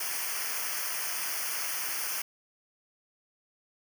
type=noise with comb filter; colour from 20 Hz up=white; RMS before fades=-33 dBFS; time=0-2.22 s; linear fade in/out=5 ms; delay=0.26 ms; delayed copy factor=-0.95; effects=none